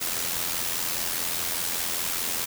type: noise with amplitude modulation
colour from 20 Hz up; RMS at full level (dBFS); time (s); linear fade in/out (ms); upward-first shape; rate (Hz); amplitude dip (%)
white; -26; 0-2.46; 20; sine; 84.9; 55
effects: none